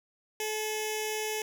10% pulse tone with notch filter, 430.5 Hz, A4, 38 cents flat, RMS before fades -33 dBFS, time 0.4-1.42 s, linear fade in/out 2 ms, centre 1300 Hz, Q 0.68, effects none

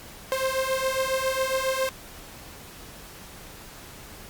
sawtooth beating tone pair, 523.3 / 530.6 Hz, C5 / C5, 0 / +24 cents, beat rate 7.3 Hz, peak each -23 dBFS, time 0.32-1.89 s, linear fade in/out 0 ms, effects pink hiss -44 dBFS RMS until 4.29 s + Opus 48 kbps

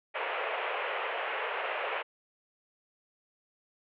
pink band-pass noise, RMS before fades -34 dBFS, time 0.14-2.03 s, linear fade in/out 20 ms, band 440 to 2900 Hz, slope 48 dB/octave, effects none

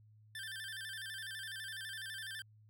25% pulse tone with vibrato, 1667 Hz, G#6, 6 cents sharp, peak -39 dBFS, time 0.35-2.42 s, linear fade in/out 2 ms, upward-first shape square, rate 12 Hz, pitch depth 100 cents each way, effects added 107 Hz sine -60 dBFS peak until 2.69 s

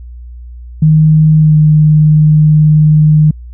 sine tone with pitch glide, 155.7 to 153.11 Hz, D#3 to D#3, +2 to -28 cents, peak -3 dBFS, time 0.82-3.31 s, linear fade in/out 5 ms, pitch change -30 cents, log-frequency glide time 1.38-1.55 s, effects added 60 Hz sine -26 dBFS peak until 3.53 s

